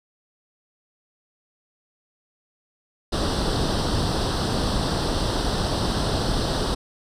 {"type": "noise with comb filter", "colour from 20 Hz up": "pink", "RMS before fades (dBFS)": -23, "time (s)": [3.12, 6.75], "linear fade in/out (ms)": 10, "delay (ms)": 0.22, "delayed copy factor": 0.8, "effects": ["low-pass 6000 Hz 12 dB/octave"]}